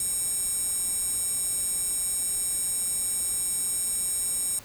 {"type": "tone with high-pass filter", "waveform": "square", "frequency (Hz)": 769, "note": "G5", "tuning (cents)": -33, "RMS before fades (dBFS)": -28, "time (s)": [0, 4.59], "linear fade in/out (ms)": 2, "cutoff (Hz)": 8500, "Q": 5.6, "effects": ["pink hiss -47 dBFS RMS until 4.64 s"]}